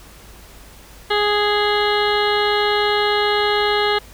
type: harmonic tone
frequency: 415.3 Hz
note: G#4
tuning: in tune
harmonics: 1 / 2 / 3 / 4 / 5 / 7 / 8 / 9 / 10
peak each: -19 / -22 / -24 / -25 / -26 / -27 / -28 / -29 / -29 dBFS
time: 1.1-3.99 s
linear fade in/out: 10 ms
effects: added 50 Hz sine -44 dBFS peak until 4.13 s + pink hiss -44 dBFS RMS until 4.13 s